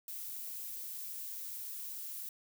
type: noise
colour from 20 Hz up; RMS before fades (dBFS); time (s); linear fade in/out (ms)
violet; -43; 0.08-2.29; 2
effects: none